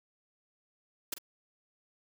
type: noise with echo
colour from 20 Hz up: white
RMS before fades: -34 dBFS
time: 1.12-1.14 s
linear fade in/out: 5 ms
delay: 44 ms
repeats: 1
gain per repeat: -11 dB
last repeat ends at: 1.184 s
effects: none